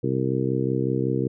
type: harmonic tone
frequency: 65.41 Hz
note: C2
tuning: in tune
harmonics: 2 / 3 / 4 / 5 / 6 / 7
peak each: -26 / -30 / -29 / -28 / -29 / -29 dBFS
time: 0.03-1.28 s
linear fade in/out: 10 ms
effects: none